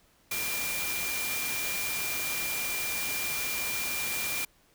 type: tone in noise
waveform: sine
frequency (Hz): 2388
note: D7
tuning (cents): +28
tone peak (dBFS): -34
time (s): 0.31-4.45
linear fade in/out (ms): 5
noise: white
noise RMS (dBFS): -33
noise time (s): 0.31-4.45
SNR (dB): -4
effects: pink hiss -64 dBFS RMS until 4.74 s